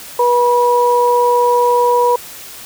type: tone pair together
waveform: sine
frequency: 485 / 970 Hz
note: B4 / B5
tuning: -31 / -31 cents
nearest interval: octave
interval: 1200 cents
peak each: -12 dBFS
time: 0.19-2.16 s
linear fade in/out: 5 ms
effects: white hiss -33 dBFS RMS until 2.65 s